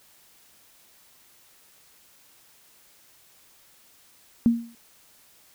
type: tone with exponential decay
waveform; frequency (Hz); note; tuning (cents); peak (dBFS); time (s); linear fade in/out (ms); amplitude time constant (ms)
sine; 233.1; A#3; 0; -12; 4.46-4.75; 0; 62
effects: white hiss -57 dBFS RMS until 5.54 s